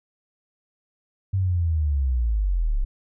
sine linear sweep, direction down, 98 to 31.19 Hz, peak -19 dBFS, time 1.33-2.85 s, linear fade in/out 10 ms, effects none

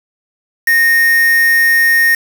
triangle tone with quantisation, 1850 Hz, A#6, 14 cents flat, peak -6 dBFS, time 0.67-2.15 s, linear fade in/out 5 ms, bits 3, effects none

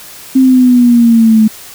sine exponential sweep, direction down, 265 to 216 Hz, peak -3 dBFS, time 0.35-1.48 s, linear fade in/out 10 ms, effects white hiss -32 dBFS RMS until 1.74 s

